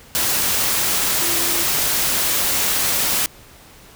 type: tone in noise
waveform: sine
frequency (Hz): 340.2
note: F4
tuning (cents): -45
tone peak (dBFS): -30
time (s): 1.21-1.63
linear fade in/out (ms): 0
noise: white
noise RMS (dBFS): -19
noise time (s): 0.15-3.26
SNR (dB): -14
effects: pink hiss -45 dBFS RMS until 3.95 s